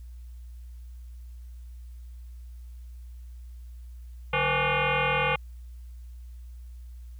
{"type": "tone with frequency modulation", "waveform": "sine", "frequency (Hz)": 804, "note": "G5", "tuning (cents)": 44, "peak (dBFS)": -22, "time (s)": [4.33, 5.36], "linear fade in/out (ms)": 5, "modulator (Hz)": 330, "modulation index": 6.1, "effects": ["added 60 Hz sine -40 dBFS peak until 7.19 s", "white hiss -67 dBFS RMS until 7.19 s"]}